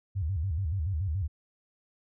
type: tone with vibrato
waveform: sine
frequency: 86.5 Hz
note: F2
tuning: 16 cents flat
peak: -27 dBFS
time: 0.15-1.28 s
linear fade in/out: 20 ms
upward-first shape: square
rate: 7 Hz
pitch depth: 210 cents each way
effects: none